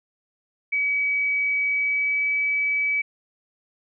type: tone with pitch glide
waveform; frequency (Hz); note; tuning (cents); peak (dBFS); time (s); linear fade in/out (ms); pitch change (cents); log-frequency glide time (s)
sine; 2276 to 2289; C#7 to D7; +45 to -45; -20; 0.72-3.02; 10; +10; 1.7-2.26
effects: none